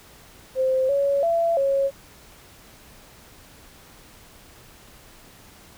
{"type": "tone with pitch steps", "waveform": "sine", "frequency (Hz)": [522, 560, 673, 549], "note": ["C5", "C#5", "E5", "C#5"], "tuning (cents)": [-4, 18, 36, -17], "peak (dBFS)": -18, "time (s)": [0.55, 1.91], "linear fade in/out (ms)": 50, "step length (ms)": 340, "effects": ["pink hiss -49 dBFS RMS until 5.77 s"]}